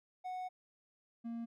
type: tone pair in turn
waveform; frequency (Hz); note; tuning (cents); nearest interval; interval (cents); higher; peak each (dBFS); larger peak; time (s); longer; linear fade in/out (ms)
triangle; 737 / 232.1; F#5 / A#3; -7 / -7; octave + minor sixth; 2000; first; -37 / -37; neither; 0.24-0.49 / 1.24-1.46; first; 20
effects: none